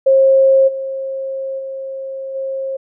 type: tone with level steps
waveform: sine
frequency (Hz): 536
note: C5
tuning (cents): +42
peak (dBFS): -7 / -20 / -23 / -19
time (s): 0.06-2.77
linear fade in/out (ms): 10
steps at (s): 0.67 / 1.58 / 2.34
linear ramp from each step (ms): 20
effects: none